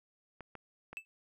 clicks, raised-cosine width 0.5 ms, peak -31 dBFS, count 3, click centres 0.407 / 0.553 / 0.93 s
triangle tone with exponential decay, 2635 Hz, E7, 1 cent flat, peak -33 dBFS, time 0.97-1.05 s, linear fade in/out 0 ms, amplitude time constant 17 ms
effects none

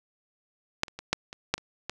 clicks, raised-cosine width 0.2 ms, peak -6 / -27 / -21 / -6 / -23 / -6 / -26 / -15 dBFS, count 8, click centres 0.834 / 0.882 / 0.99 / 1.13 / 1.329 / 1.54 / 1.58 / 1.896 s, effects none

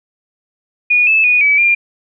sine tone with pitch steps, 2452 / 2617 / 2465 / 2289 / 2396 Hz, D#7 / E7 / D#7 / D7 / D7, -26 / -13 / -17 / -45 / +34 cents, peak -8 dBFS, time 0.9-1.75 s, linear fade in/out 10 ms, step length 170 ms, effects none

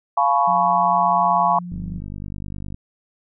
sine chord, C# dominant seventh, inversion first, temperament equal with one note detuned, 698.5 / 852 / 987.8 / 1108.7 Hz, E#5 / G#5 / B5 / C#6, 0 / +44 / 0 / 0 cents, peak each -20 dBFS, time 0.17-1.59 s, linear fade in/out 5 ms
sine tone with pitch glide, 180 to 176.19 Hz, F#3 to F3, -47 to +16 cents, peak -29 dBFS, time 0.47-2 s, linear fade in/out 10 ms, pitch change -37 cents, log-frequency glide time 1.3-1.57 s
click train, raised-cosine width 5 ms, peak -20 dBFS, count 52, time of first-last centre 1.72-2.744 s, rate 49.8 Hz
effects none

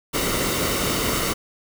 pink noise with comb filter, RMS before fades -23 dBFS, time 0.13-1.34 s, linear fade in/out 20 ms, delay 1.2 ms, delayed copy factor -0.55, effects none

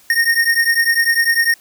square beating tone pair, 1842 / 1852 Hz, A#6 / A#6, -21 / -12 cents, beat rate 10 Hz, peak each -16 dBFS, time 0.1-1.54 s, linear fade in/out 2 ms, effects white hiss -49 dBFS RMS until 1.6 s

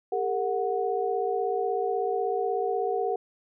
sine tone cluster, 400.8 / 457.1 / 736 Hz, G4 / A#4 / F#5, +38 / -34 / -9 cents, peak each -29 dBFS, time 0.12-3.16 s, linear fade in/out 5 ms, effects none

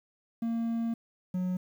triangle tone pair in turn, 230 / 182.55 Hz, A#3 / F#3, -23 / -23 cents, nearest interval major third, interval 400 cents, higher first, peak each -26 dBFS, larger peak neither, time 0.42-0.94 / 1.34-1.57 s, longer first, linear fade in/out 5 ms, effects 10-bit

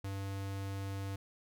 square tone, 98 Hz, G2, in tune, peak -38 dBFS, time 0.04-1.16 s, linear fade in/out 5 ms, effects none

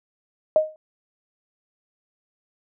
sine tone with exponential decay, 622.3 Hz, D#5, in tune, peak -10 dBFS, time 0.56-0.76 s, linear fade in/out 1 ms, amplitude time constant 43 ms, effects none

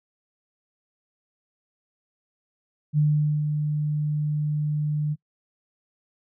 sine tone with ADSR envelope, 150 Hz, D3, 37 cents sharp, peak -16 dBFS, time 2.93-5.16 s, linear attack 49 ms, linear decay 450 ms, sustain -6 dB, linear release 38 ms, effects noise-tail reverb RT60 0.1 s tail -25 dB re dry

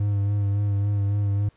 triangle tone with vibrato, 101.3 Hz, G#2, 43 cents flat, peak -18 dBFS, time 0-1.49 s, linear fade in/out 5 ms, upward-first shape sine, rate 3.6 Hz, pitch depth 26 cents each way, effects pink hiss -62 dBFS RMS until 1.56 s + resampled to 8000 Hz

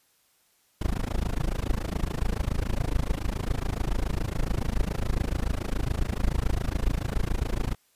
brown noise with amplitude modulation, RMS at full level -23 dBFS, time 0.81-7.75 s, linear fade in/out 5 ms, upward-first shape sine, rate 27.1 Hz, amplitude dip 100%, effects white hiss -66 dBFS RMS until 7.95 s + resampled to 32000 Hz

